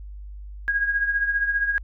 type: tone with tremolo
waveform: sine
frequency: 1640 Hz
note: G#6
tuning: 22 cents flat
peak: -17 dBFS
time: 0.68-1.78 s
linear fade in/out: 0 ms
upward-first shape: triangle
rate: 15 Hz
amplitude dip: 70%
effects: added 50 Hz sine -35 dBFS peak until 1.83 s